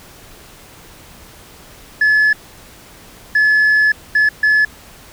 sine tone bursts at uneven times, 1717 Hz, A6, 43 cents flat, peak -7 dBFS, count 4, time 2.01-2.33 / 3.35-3.92 / 4.15-4.29 / 4.43-4.65 s, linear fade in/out 5 ms, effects tanh soft clip ceiling -8 dBFS + pink hiss -41 dBFS RMS until 5.12 s

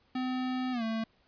square tone with pitch glide, 255.4 to 223.6 Hz, C4 to A3, -42 to +28 cents, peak -31 dBFS, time 0.15-1.04 s, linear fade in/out 5 ms, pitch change -230 cents, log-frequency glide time 0.72-0.83 s, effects pink hiss -68 dBFS RMS until 1.27 s + resampled to 11025 Hz

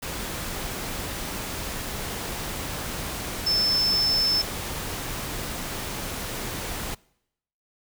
sine tone in noise, 5274 Hz, E8, in tune, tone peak -20 dBFS, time 3.46-4.42 s, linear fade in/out 10 ms, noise pink, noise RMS -32 dBFS, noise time 0.02-6.95 s, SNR +9 dB, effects noise-tail reverb RT60 0.8 s tail -25 dB re dry

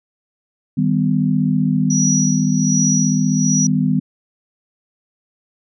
sine chord, Eb augmented, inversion none, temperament equal with one note detuned, 155.56 / 196 / 251.3 Hz, Eb3 / G3 / B3, 0 / 0 / +30 cents, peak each -18 dBFS, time 0.77-4 s, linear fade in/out 10 ms
sine tone with tremolo, 5830 Hz, F#8, 26 cents flat, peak -16 dBFS, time 1.9-3.67 s, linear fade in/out 5 ms, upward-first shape sine, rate 1.3 Hz, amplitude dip 80%
effects none

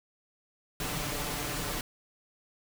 pink noise with comb filter, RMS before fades -34 dBFS, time 0.8-1.81 s, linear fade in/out 2 ms, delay 6.8 ms, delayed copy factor +0.65, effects none

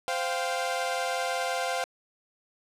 sawtooth chord, C suspended fourth, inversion none, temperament equal with one note detuned, 519.3 / 698.5 / 784 Hz, C5 / F5 / G5, -13 / 0 / 0 cents, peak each -28 / -27 / -30 dBFS, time 0.08-1.84 s, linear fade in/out 0 ms, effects low-pass 10000 Hz 12 dB/octave

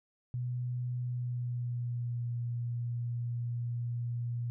sine tone with pitch glide, 123.47 to 119.47 Hz, B2 to A#2, 0 to +43 cents, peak -32 dBFS, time 0.34-4.5 s, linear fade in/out 0 ms, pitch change -57 cents, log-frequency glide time 1.01-2.3 s, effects none

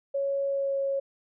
sine tone with pitch glide, 554.4 to 549.3 Hz, C#5 to C#5, 0 to -16 cents, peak -25 dBFS, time 0.14-1 s, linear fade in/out 10 ms, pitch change -16 cents, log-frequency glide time 0.47-0.77 s, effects none

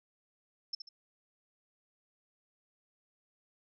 sine tone with echo, 5320 Hz, E8, 15 cents sharp, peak -33 dBFS, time 0.73-0.75 s, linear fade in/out 5 ms, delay 70 ms, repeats 2, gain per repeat -8 dB, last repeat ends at 0.89 s, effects none

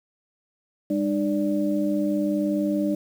sine tone cluster, 201.2 / 301.8 / 583 Hz, G3 / D4 / D5, +45 / +47 / -13 cents, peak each -26 / -23 / -29 dBFS, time 0.9-2.95 s, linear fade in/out 5 ms, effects 8-bit

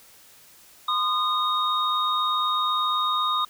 sine tone cluster, 1030 / 1228 / 3726 Hz, C6 / D#6 / A#7, -28 / -23 / -2 cents, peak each -29 / -23 / -27 dBFS, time 0.88-3.45 s, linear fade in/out 5 ms, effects white hiss -52 dBFS RMS until 3.49 s

